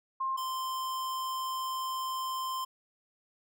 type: tone pair in turn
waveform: sine / square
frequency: 1060 / 1042.4 Hz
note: C6 / C6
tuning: +22 / -7 cents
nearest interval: unison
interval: 29 cents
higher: first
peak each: -29 / -33 dBFS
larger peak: first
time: 0.2-0.37 / 0.37-2.65 s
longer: second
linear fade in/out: 10 ms
effects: none